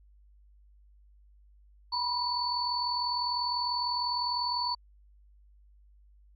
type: tone cluster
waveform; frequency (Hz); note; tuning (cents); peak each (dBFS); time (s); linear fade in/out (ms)
sine; 964 / 1004 / 4477; B5 / B5 / C#8; -42 / +28 / +16; -32 / -36 / -31; 1.92-4.75; 10
effects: added 50 Hz sine -56 dBFS peak until 6.35 s